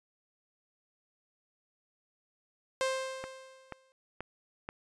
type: tone with exponential decay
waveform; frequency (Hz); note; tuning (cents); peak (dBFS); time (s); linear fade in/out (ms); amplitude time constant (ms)
sawtooth; 526; C5; +9; -23; 2.81-3.92; 0; 240
type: click train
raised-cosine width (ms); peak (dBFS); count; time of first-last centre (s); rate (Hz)
0.5; -23; 4; 3.24-4.689; 2.07
effects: resampled to 22050 Hz